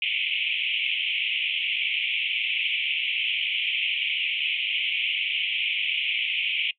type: band-pass noise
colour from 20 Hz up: white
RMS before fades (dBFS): -26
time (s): 0.02-6.71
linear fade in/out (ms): 2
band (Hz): 2200 to 3200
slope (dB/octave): 96
effects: noise-tail reverb RT60 0.1 s tail -22 dB re dry + MP3 96 kbps